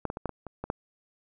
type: clicks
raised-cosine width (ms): 1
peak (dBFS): -15 / -19 / -21 / -15 / -23 / -25 / -20 / -14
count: 8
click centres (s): 0.053 / 0.101 / 0.171 / 0.257 / 0.293 / 0.467 / 0.64 / 0.701
effects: none